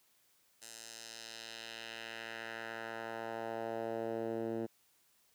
10% pulse tone with band-pass filter sweep, 113.8 Hz, A#2, 41 cents flat, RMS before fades -42 dBFS, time 0.61-4.67 s, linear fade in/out 20 ms, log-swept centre 8100 to 320 Hz, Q 1.3, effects white hiss -71 dBFS RMS until 5.34 s + high-pass 60 Hz 12 dB/octave

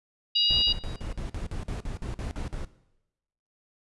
harmonic tone, 957 Hz, A#5, 45 cents sharp, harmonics 3 / 4 / 5, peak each -24 / -25 / -26 dBFS, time 0.35-0.73 s, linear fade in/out 10 ms
brown noise bursts, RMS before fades -33 dBFS, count 13, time 0.5-2.648 s, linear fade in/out 0 ms, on 120 ms, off 49 ms
effects noise-tail reverb RT60 0.9 s tail -17 dB re dry + resampled to 24000 Hz

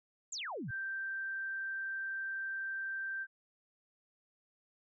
sine exponential sweep, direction down, 7770 to 99.1 Hz, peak -38 dBFS, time 0.32-0.71 s, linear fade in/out 5 ms
sine tone, 1568 Hz, G6, in tune, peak -36 dBFS, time 0.68-3.27 s, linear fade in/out 50 ms
effects none

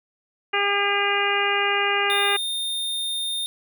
harmonic tone, 403.5 Hz, G#4, 50 cents flat, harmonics 1 / 2 / 3 / 4 / 5 / 6 / 7, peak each -27 / -27 / -27 / -27 / -27 / -27 / -27 dBFS, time 0.53-2.37 s, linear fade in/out 10 ms
square tone, 3641 Hz, A#7, 41 cents flat, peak -25 dBFS, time 2.1-3.46 s, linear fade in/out 0 ms
effects none

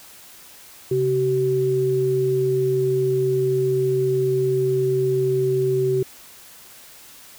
sine tone pair together, 134.62 / 380.4 Hz, C3 / F#4, +50 / +48 cents, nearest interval octave + tritone, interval 1798 cents, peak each -24 / -18 dBFS, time 0.91-6.03 s, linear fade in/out 5 ms, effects white hiss -45 dBFS RMS until 7.38 s

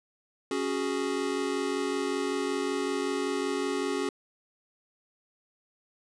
square chord, C# suspended fourth, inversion none, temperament equal, 277.2 / 370 / 415.3 Hz, C#4 / F#4 / G#4, 0 / 0 / 0 cents, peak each -33 dBFS, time 0.51-4.09 s, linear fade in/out 2 ms, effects resampled to 22050 Hz

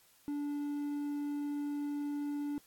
triangle tone with hard clipping, 290 Hz, D4, 22 cents flat, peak -35 dBFS, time 0.28-2.58 s, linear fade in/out 0 ms, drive 6 dB, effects white hiss -65 dBFS RMS until 2.66 s + AAC 64 kbps

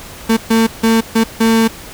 35% pulse tone bursts at uneven times, 225.3 Hz, A3, 41 cents sharp, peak -7 dBFS, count 5, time 0.29-0.37 / 0.5-0.67 / 0.83-1.01 / 1.15-1.24 / 1.4-1.68 s, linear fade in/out 10 ms, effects pink hiss -33 dBFS RMS until 1.93 s

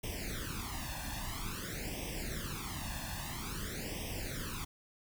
pink noise with flanger, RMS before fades -40 dBFS, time 0.03-4.65 s, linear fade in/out 10 ms, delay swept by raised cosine 0.35 to 1.16 ms, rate 0.5 Hz, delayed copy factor +0.95, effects none

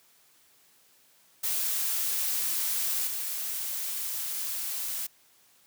blue noise with level steps, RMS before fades -29 / -33 dBFS, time 1.43-5.07 s, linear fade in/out 10 ms, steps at 3.07 s, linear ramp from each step 5 ms, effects white hiss -62 dBFS RMS until 5.66 s + high-pass 100 Hz 12 dB/octave

